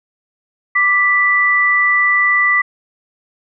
sine tone pair together, 1174.7 / 1975.6 Hz, D6 / B6, 0 / 0 cents, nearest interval major sixth, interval 900 cents, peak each -17 / -11 dBFS, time 0.75-2.62 s, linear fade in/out 10 ms, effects none

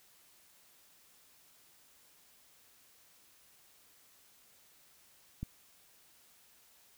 click, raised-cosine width 5 ms, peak -25 dBFS, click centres 5.43 s, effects white hiss -64 dBFS RMS until 6.97 s

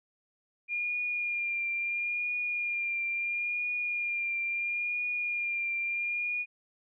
sine tone with vibrato, 2410 Hz, D7, 44 cents sharp, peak -29 dBFS, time 0.68-6.46 s, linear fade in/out 50 ms, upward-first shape triangle, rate 0.74 Hz, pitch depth 29 cents each way, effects none

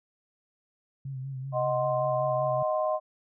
sine tone with vibrato, 133.3 Hz, C3, 33 cents sharp, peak -33 dBFS, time 1.05-2.63 s, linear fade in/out 5 ms, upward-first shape sine, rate 5.2 Hz, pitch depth 51 cents each way
sine chord, C diminished, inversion first, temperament equal, 622.3 / 740 / 1046.5 Hz, Eb5 / Gb5 / C6, 0 / 0 / 0 cents, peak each -26 / -32 / -32 dBFS, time 1.52-3 s, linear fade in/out 50 ms
effects none

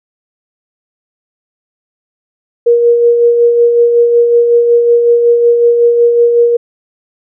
sine tone with tremolo, 473.3 Hz, A#4, 26 cents sharp, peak -3 dBFS, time 2.66-6.57 s, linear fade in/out 10 ms, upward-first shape sine, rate 5.4 Hz, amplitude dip 40%, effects none

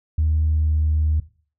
sine tone with pitch glide, 77.78 to 77.11 Hz, D#2 to D#2, 0 to -15 cents, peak -15 dBFS, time 0.18-1.2 s, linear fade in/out 5 ms, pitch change -15 cents, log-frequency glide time 0.45-0.75 s, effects noise-tail reverb RT60 0.4 s tail -17 dB re dry + tanh soft clip ceiling -12 dBFS

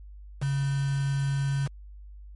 sine tone with quantisation, 138.59 Hz, C#3, in tune, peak -24 dBFS, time 0.41-1.68 s, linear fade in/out 20 ms, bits 6, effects added 50 Hz sine -42 dBFS peak until 2.35 s + MP3 48 kbps

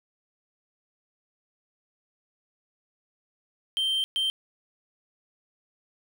triangle tone bursts at uneven times, 3136 Hz, G7, in tune, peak -22 dBFS, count 2, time 3.77-4.04 / 4.16-4.3 s, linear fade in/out 0 ms, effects 10-bit

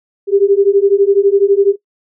sine beating tone pair, 392 / 404 Hz, G4 / G#4, 0 / -48 cents, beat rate 12 Hz, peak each -11 dBFS, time 0.27-1.76 s, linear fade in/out 50 ms, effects noise-tail reverb RT60 0.1 s tail -18 dB re dry

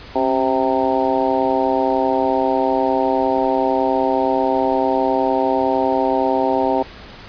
harmonic tone with a mistuned harmonic, 130.81 Hz, C3, in tune, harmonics 2 / 3 / 4 / 5 / 6 / 7, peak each -22 / -22 / -22 / -22 / -22 / -22 dBFS, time 0.15-6.83 s, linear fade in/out 10 ms, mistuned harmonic 2, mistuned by +57 cents, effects pink hiss -38 dBFS RMS until 7.28 s + resampled to 11025 Hz

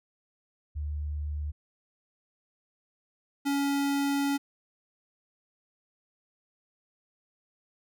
sine / square tone pair in turn, 74.3 / 280.7 Hz, D2 / C#4, +21 / +22 cents, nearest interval octave + major seventh, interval 2301 cents, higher second, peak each -30 / -26 dBFS, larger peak second, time 0.75-1.52 / 3.45-4.38 s, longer second, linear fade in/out 20 ms, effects none

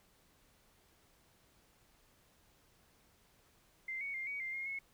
sine tone with pitch steps, 2085 / 2228 / 2110 / 2251 / 2099 / 2136 / 2185 Hz, C7 / C#7 / C7 / C#7 / C7 / C7 / C#7, -7 / +8 / +14 / +26 / +5 / +35 / -26 cents, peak -38 dBFS, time 3.88-4.79 s, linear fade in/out 5 ms, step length 130 ms, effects pink hiss -69 dBFS RMS until 4.93 s

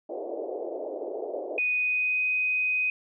white band-pass noise, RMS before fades -34 dBFS, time 0.09-1.59 s, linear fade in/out 5 ms, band 330 to 650 Hz, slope 48 dB/octave
sine tone with pitch glide, 2485 to 2504 Hz, D#7 to D#7, -3 to +10 cents, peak -23 dBFS, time 1.58-2.9 s, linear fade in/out 2 ms, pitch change +13 cents, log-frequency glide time 1.69-2.22 s
effects none

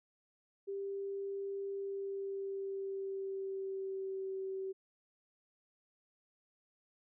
sine tone with pitch glide, 395.1 to 383.2 Hz, G4 to G4, +14 to -39 cents, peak -37 dBFS, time 0.67-4.73 s, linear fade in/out 20 ms, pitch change -53 cents, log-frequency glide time 1.72-4.37 s, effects none

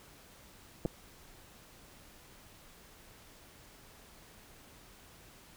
clicks, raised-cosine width 2 ms, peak -20 dBFS, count 2, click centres 0.852 / 0.858 s, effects pink hiss -57 dBFS RMS until 5.56 s

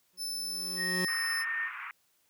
25% pulse tone with exponential growth, 182.5 Hz, F#3, 24 cents flat, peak -26 dBFS, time 0.13-1.05 s, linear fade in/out 2 ms, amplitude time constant 200 ms
sawtooth tone, 5274 Hz, E8, in tune, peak -31 dBFS, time 0.17-1.45 s, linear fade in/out 50 ms
sine tone with pitch glide, 1861 to 1823.8 Hz, A#6 to A#6, -3 to -38 cents, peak -31 dBFS, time 0.76-1.71 s, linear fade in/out 50 ms, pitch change -35 cents, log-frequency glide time 0.93-1.5 s
pink band-pass noise, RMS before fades -41 dBFS, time 1.08-1.91 s, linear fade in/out 0 ms, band 1100 to 2400 Hz, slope 48 dB/octave
effects white hiss -71 dBFS RMS until 2.29 s + high-pass 60 Hz 12 dB/octave

